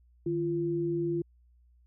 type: tone pair together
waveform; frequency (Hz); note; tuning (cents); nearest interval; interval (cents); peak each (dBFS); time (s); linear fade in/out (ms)
sine; 153.8 / 342.7; D#3 / F4; -20 / -33; octave + major second; 1387; -34 / -28; 0.26-1.22; 5
effects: added 60 Hz sine -59 dBFS peak until 1.86 s